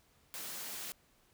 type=high-pass noise; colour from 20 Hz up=white; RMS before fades=-43 dBFS; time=0.34-0.92 s; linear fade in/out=0 ms; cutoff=130 Hz; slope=24 dB/octave; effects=pink hiss -69 dBFS RMS until 1.33 s